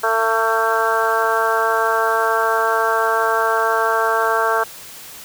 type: harmonic tone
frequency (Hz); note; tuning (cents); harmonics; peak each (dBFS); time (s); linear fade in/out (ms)
224.5; A3; +35; 2 / 3 / 4 / 5 / 6 / 7; -22 / -22 / -22 / -22 / -22 / -22; 0.03-4.64; 10
effects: white hiss -37 dBFS RMS until 5.24 s